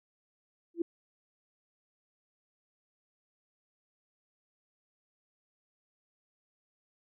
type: tone with exponential growth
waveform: sine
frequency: 338.5 Hz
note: E4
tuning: 46 cents sharp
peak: -23 dBFS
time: 0.74-0.82 s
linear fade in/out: 5 ms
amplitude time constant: 16 ms
effects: none